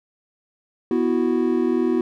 triangle chord, B suspended fourth, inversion none, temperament equal, 246.9 / 329.6 / 370 Hz, B3 / E4 / F#4, 0 / 0 / 0 cents, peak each -20 dBFS, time 0.91-2.01 s, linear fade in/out 2 ms, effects none

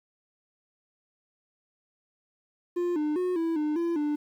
triangle tone with pitch steps, 351.2 / 301.1 / 363.1 / 329.7 / 301.7 / 339.1 / 296.5 Hz, F4 / D4 / F#4 / E4 / D4 / E4 / D4, +10 / +43 / -33 / 0 / +47 / +49 / +17 cents, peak -23 dBFS, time 2.76-4.16 s, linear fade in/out 10 ms, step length 200 ms, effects 10-bit

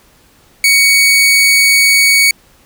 sawtooth tone, 2238 Hz, C#7, 16 cents sharp, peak -3 dBFS, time 0.64-2.31 s, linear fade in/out 2 ms, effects pink hiss -48 dBFS RMS until 2.65 s

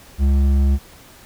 triangle tone with hard clipping, 68.8 Hz, C#2, 12 cents flat, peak -14 dBFS, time 0.18-0.79 s, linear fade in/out 50 ms, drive 11 dB, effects pink hiss -45 dBFS RMS until 1.25 s

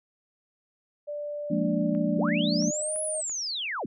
sine tone with pitch glide, 588 to 623 Hz, D5 to D#5, +2 to +2 cents, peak -31 dBFS, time 1.07-3.22 s, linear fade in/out 20 ms, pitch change +100 cents, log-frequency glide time 2.59-2.96 s
sine chord, Bb dominant seventh, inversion second, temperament equal, 174.61 / 207.7 / 233.1 / 293.7 Hz, F3 / Ab3 / Bb3 / D4, 0 / 0 / 0 / 0 cents, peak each -29 dBFS, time 1.5-2.71 s, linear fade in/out 10 ms
click train, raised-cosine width 0.5 ms, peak -34 dBFS, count 5, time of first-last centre 1.95-3.297 s, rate 2.97 Hz
sine linear two-way sweep, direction up then down, 140 to 10430 to 140 Hz, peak -29 dBFS, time 2.17-3.86 s, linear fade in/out 5 ms, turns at 3.02 s
effects none

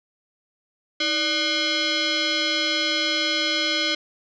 sine tone with frequency modulation, 587.3 Hz, D5, in tune, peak -20 dBFS, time 1-3.95 s, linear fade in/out 5 ms, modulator 906 Hz, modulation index 4.7, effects none

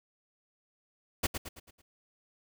pink noise with echo, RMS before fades -28 dBFS, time 1.23-1.27 s, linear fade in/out 10 ms, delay 110 ms, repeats 5, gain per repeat -7 dB, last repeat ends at 1.82 s, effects none

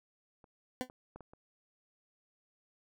clicks, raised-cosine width 1 ms, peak -44 / -37 / -34 / -36 / -40 dBFS, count 5, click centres 0.442 / 0.899 / 1.16 / 1.207 / 1.335 s
20% pulse tone with exponential decay, 254.1 Hz, B3, 49 cents sharp, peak -25 dBFS, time 0.81-0.89 s, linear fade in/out 0 ms, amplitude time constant 16 ms
effects none

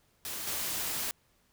white noise with level steps, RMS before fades -38 / -34 dBFS, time 0.25-1.11 s, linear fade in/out 0 ms, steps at 0.47 s, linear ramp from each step 5 ms, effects pink hiss -69 dBFS RMS until 1.52 s

